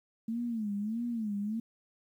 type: tone with vibrato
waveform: sine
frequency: 220 Hz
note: A3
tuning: in tune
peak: -31 dBFS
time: 0.28-1.6 s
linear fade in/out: 5 ms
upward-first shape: sine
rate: 1.6 Hz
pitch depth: 150 cents each way
effects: 11-bit